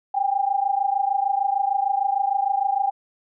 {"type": "tone pair together", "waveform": "sine", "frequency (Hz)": [781, 807.6], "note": ["G5", "G#5"], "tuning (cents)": [-7, -49], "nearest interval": "minor second", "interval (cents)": 58, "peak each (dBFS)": -22, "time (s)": [0.14, 2.91], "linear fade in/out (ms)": 10, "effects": []}